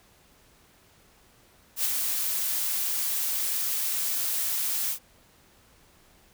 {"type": "noise with ADSR envelope", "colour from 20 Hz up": "blue", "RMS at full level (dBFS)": -24, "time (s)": [1.76, 4.99], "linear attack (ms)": 83, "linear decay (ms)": 27, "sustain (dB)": -4, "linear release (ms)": 87, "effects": ["pink hiss -59 dBFS RMS until 6.33 s"]}